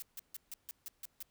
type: noise bursts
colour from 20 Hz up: blue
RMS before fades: -44 dBFS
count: 8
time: 0-1.226 s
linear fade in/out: 0 ms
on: 22 ms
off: 150 ms
effects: pink hiss -75 dBFS RMS until 1.3 s